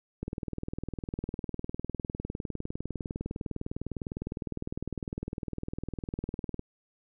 click train, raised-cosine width 3 ms, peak -21 dBFS, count 127, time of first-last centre 0.23-6.594 s, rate 19.8 Hz, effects none

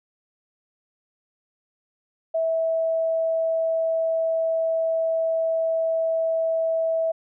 sine tone, 652 Hz, E5, 19 cents flat, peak -20 dBFS, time 2.34-7.12 s, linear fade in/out 10 ms, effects none

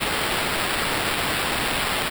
blue noise with sample-and-hold, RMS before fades -24 dBFS, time 0-2.1 s, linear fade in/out 20 ms, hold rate 6300 Hz, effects none

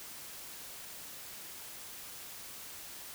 silence, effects white hiss -47 dBFS RMS until 3.14 s

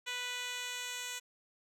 10% pulse tone with band-pass filter sweep, 493.9 Hz, B4, in tune, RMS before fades -40 dBFS, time 0.06-1.2 s, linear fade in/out 20 ms, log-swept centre 3700 to 6000 Hz, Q 0.98, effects none

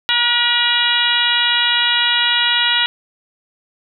harmonic tone with a mistuned harmonic, 479.7 Hz, A#4, 50 cents sharp, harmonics 2 / 3 / 4 / 5 / 6 / 7 / 8, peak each -25 / -21 / -21 / -25 / -18 / -20 / -20 dBFS, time 0.09-2.86 s, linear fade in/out 0 ms, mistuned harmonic 2, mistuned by -19 cents, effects none

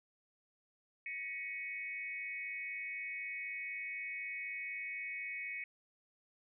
sine tone with amplitude modulation, 2224 Hz, C#7, 5 cents sharp, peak -35 dBFS, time 1.06-5.64 s, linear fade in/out 2 ms, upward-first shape sine, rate 299 Hz, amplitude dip 100%, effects none

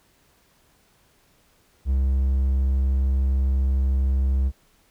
triangle tone, 66.5 Hz, C2, 29 cents sharp, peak -16 dBFS, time 1.85-4.52 s, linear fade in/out 50 ms, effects pink hiss -61 dBFS RMS until 4.9 s

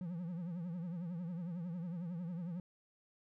triangle tone with vibrato, 173.1 Hz, F3, 15 cents flat, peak -37 dBFS, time 0.01-2.6 s, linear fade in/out 2 ms, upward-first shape triangle, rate 11 Hz, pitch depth 140 cents each way, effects none

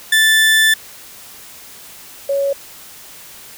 30% pulse / sine tone pair in turn, 1760 / 556.6 Hz, A6 / C#5, 0 / +7 cents, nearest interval octave + minor sixth, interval 1993 cents, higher first, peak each -7 / -14 dBFS, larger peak first, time 0.12-0.74 / 2.29-2.53 s, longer first, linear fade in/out 5 ms, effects white hiss -38 dBFS RMS until 3.57 s

